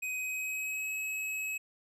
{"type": "tone with pitch glide", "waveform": "square", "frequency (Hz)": [2515, 2566], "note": ["D#7", "E7"], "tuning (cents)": [18, -47], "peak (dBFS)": -34, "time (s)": [0.02, 1.58], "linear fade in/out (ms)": 10, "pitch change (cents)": 35, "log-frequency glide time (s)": [0.17, 0.92], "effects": ["resampled to 32000 Hz"]}